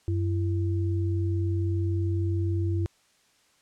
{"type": "tone pair together", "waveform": "sine", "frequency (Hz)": [94.4, 336.4], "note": ["F#2", "E4"], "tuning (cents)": [35, 35], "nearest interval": "octave + minor seventh", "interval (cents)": 2200, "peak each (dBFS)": [-24, -32], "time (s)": [0.08, 2.86], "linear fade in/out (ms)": 0, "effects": ["white hiss -64 dBFS RMS until 3.61 s", "low-pass 8000 Hz 12 dB/octave"]}